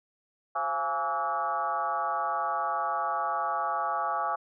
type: tone with frequency modulation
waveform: sine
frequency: 989 Hz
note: B5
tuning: 2 cents sharp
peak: -26 dBFS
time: 0.55-4.36 s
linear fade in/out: 10 ms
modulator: 153 Hz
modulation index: 2.3
effects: high-pass 400 Hz 12 dB/octave